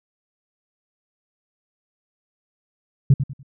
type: tone with echo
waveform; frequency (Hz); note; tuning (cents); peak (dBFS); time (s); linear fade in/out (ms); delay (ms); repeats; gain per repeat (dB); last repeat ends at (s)
sine; 136.1; C#3; -31; -7; 3.1-3.14; 5; 97; 3; -11; 3.431
effects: tanh soft clip ceiling -5 dBFS